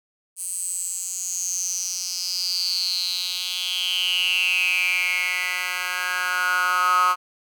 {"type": "tone with high-pass filter sweep", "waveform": "10% pulse", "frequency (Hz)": 181.2, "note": "F#3", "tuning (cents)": -36, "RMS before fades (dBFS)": -24, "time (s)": [0.36, 7.16], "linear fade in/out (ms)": 50, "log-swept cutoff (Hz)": [9000, 1200], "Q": 9.4, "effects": []}